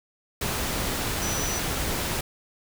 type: tone in noise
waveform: sine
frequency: 5920 Hz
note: F#8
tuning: in tune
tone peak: -31 dBFS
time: 1.22-1.59 s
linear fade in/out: 5 ms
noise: pink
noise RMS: -28 dBFS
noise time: 0.41-2.21 s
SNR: -6 dB
effects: none